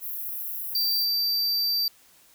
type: high-pass noise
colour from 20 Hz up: white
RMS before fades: -33 dBFS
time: 0-1.07 s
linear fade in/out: 50 ms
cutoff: 11000 Hz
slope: 96 dB/octave
type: tone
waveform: square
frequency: 4666 Hz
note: D8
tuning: 12 cents flat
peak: -23 dBFS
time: 0.75-1.88 s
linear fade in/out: 2 ms
effects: white hiss -57 dBFS RMS until 2.34 s